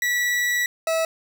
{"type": "tone pair in turn", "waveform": "40% pulse", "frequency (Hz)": [1947, 649.7], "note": ["B6", "E5"], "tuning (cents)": [-25, -25], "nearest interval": "octave + perfect fifth", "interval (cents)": 1900, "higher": "first", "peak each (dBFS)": -19, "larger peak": "neither", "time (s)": [[0.02, 0.66], [0.87, 1.05]], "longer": "first", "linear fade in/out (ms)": 2, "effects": []}